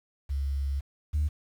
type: tone pair in turn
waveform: sine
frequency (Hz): 69.2 / 74.91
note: C#2 / D2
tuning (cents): -2 / +35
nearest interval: minor second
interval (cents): 137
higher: second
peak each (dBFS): -26 / -22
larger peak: second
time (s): 0.29-0.81 / 1.13-1.29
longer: first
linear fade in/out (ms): 20
effects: tanh soft clip ceiling -20 dBFS + 9-bit